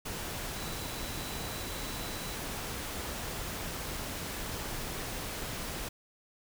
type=tone in noise; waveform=sine; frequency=3951 Hz; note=B7; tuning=in tune; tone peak=-48 dBFS; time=0.56-2.35 s; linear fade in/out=10 ms; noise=pink; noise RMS=-38 dBFS; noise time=0.05-5.89 s; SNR=-13 dB; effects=none